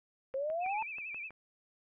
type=exponential sweep; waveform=sine; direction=up; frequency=523.3 to 903 Hz; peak=-32 dBFS; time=0.34-0.83 s; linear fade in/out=5 ms
type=click train; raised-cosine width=0.5 ms; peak=-36 dBFS; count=7; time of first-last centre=0.34-1.306 s; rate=6.21 Hz
type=tone with vibrato; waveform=sine; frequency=2470 Hz; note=D#7; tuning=13 cents flat; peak=-39 dBFS; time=0.6-1.31 s; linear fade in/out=50 ms; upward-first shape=sine; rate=11 Hz; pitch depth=110 cents each way
effects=none